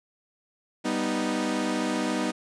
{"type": "chord", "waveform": "sawtooth", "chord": "G augmented", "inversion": "none", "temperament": "equal", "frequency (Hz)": [196, 246.9, 311.1], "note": ["G3", "B3", "D#4"], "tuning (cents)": [0, 0, 0], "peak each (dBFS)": [-28, -25, -25], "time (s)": [0.84, 2.32], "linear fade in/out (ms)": 20, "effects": ["resampled to 22050 Hz", "10-bit"]}